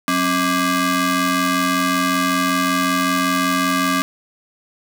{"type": "ring-modulated tone", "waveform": "sawtooth", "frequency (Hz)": 452.9, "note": "A#4", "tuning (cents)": -50, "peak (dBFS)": -9, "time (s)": [0.08, 4.02], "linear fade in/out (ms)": 0, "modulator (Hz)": 722, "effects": []}